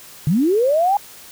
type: linear sweep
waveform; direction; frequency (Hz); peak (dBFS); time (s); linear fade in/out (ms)
sine; up; 134.3 to 830.6; -13; 0.27-0.97; 2
effects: white hiss -41 dBFS RMS until 1.31 s